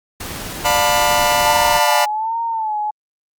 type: noise with tremolo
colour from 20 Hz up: pink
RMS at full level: -27 dBFS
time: 0.2-1.79 s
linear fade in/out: 5 ms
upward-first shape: triangle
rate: 20 Hz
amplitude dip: 25%
type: chord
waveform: sawtooth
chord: B half-diminished seventh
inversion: first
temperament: just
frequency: 592.7 / 711.2 / 889 / 987.8 Hz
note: D5 / F5 / A5 / B5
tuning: +16 / +31 / +18 / 0 cents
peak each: -15 dBFS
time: 0.64-2.06 s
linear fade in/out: 20 ms
type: tone with vibrato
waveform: sine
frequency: 882 Hz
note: A5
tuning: 4 cents sharp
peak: -18 dBFS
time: 1.46-2.91 s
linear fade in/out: 10 ms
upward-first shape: sine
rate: 1.3 Hz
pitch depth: 82 cents each way
effects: Opus 48 kbps